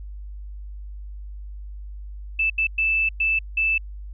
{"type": "tone bursts at uneven times", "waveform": "sine", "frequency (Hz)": 2637, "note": "E7", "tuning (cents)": 0, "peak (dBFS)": -18, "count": 5, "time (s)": [[2.39, 2.5], [2.58, 2.67], [2.78, 3.09], [3.2, 3.39], [3.57, 3.78]], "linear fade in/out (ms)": 5, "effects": ["added 50 Hz sine -33 dBFS peak until 4.13 s"]}